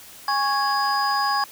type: tone cluster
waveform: sine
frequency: 820 / 1105 / 1663 / 4950 Hz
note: G#5 / C#6 / G#6 / D#8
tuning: -22 / -6 / +2 / -10 cents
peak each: -23 / -22 / -27 / -26 dBFS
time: 0.28-1.44 s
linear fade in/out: 2 ms
effects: tanh soft clip ceiling -12 dBFS + white hiss -44 dBFS RMS until 1.51 s

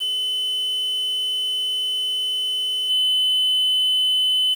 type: tone with level steps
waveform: triangle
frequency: 3026 Hz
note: F#7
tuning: 38 cents sharp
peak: -19 / -14 dBFS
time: 0-4.55 s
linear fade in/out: 20 ms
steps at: 2.89 s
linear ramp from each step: 20 ms
effects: tanh soft clip ceiling -11 dBFS + 7-bit

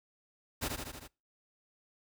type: noise with echo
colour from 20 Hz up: pink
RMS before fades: -34 dBFS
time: 0.61-0.69 s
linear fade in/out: 20 ms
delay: 78 ms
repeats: 5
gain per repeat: -3 dB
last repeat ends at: 1.08 s
effects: noise-tail reverb RT60 0.3 s tail -26 dB re dry

